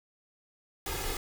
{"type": "noise with comb filter", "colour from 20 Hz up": "pink", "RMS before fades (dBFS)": -34, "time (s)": [0.86, 1.17], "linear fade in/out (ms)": 2, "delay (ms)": 2.4, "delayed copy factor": 0.9, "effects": []}